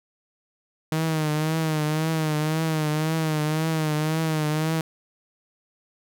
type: tone with vibrato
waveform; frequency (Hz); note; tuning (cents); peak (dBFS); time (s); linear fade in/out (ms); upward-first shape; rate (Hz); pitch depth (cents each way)
sawtooth; 156.3; D#3; +8; -18; 0.92-4.81; 2; triangle; 1.9; 65
effects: none